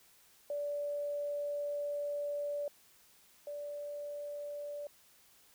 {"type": "tone pair in turn", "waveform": "sine", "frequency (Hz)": [580, 582.1], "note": ["D5", "D5"], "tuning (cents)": [-22, -15], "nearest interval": "unison", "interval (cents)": 7, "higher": "second", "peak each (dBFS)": [-34, -39], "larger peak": "first", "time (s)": [[0.5, 2.68], [3.47, 4.87]], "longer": "first", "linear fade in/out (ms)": 2, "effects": ["white hiss -64 dBFS RMS until 5.54 s"]}